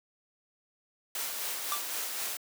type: noise with tremolo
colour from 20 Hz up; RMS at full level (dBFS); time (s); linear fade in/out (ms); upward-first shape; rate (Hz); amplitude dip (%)
white; -34; 1.15-2.37; 2; sine; 3.9; 30
type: tone with exponential decay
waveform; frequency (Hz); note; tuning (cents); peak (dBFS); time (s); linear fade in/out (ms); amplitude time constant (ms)
square; 1172; D6; -4; -28; 1.72-1.87; 0; 31
effects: high-pass 400 Hz 12 dB/octave